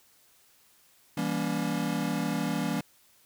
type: chord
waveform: square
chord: E diminished seventh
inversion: none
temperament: just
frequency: 164.81 / 197.78 / 237.3 / 284.8 Hz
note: E3 / G3 / Bb3 / Db4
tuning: 0 / +16 / +31 / +47 cents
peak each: -34 dBFS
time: 1.17-2.81 s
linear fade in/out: 5 ms
effects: white hiss -62 dBFS RMS until 3.25 s